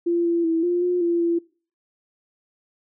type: tone with pitch steps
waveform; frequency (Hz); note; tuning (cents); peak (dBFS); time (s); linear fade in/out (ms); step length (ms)
sine; 342.9 / 339.6 / 327.8 / 350.9 / 356.7 / 342.1 / 339.3; F4 / F4 / E4 / F4 / F4 / F4 / F4; -32 / -48 / -10 / +8 / +37 / -36 / -50; -18; 0.06-1.39; 10; 190
effects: noise-tail reverb RT60 0.4 s tail -23 dB re dry